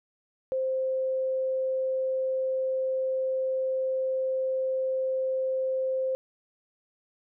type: tone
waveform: sine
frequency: 523.3 Hz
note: C5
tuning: in tune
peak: -25 dBFS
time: 0.52-6.15 s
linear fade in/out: 0 ms
effects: none